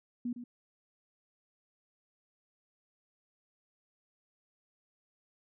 sine tone with echo, 242.2 Hz, B3, 34 cents flat, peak -32 dBFS, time 0.25-0.33 s, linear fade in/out 5 ms, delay 110 ms, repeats 1, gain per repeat -9 dB, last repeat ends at 0.44 s, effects none

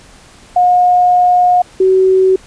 sine tone pair in turn, 719 / 377.2 Hz, F#5 / F#4, -50 / +33 cents, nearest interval major seventh, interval 1117 cents, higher first, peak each -6 dBFS, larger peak neither, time 0.56-1.62 / 1.8-2.36 s, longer first, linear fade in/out 5 ms, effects pink hiss -41 dBFS RMS until 2.46 s + resampled to 22050 Hz

